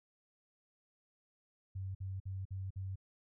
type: tone bursts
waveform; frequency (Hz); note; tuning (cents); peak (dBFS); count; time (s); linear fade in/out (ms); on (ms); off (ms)
sine; 95.5; G2; -45; -38; 5; 1.75-2.958; 10; 200; 52
effects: none